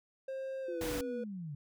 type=tone with pitch glide; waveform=triangle; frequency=532 to 487.8 Hz; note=C5 to B4; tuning=+29 to -21 cents; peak=-35 dBFS; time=0.28-1.24 s; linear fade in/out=5 ms; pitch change=-150 cents; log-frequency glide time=0.62-0.84 s
type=linear sweep; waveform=sine; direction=down; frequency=361.9 to 137.6 Hz; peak=-39 dBFS; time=0.68-1.55 s; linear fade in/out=5 ms
type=noise; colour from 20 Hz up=pink; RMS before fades=-40 dBFS; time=0.81-1.01 s; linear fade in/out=2 ms
effects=none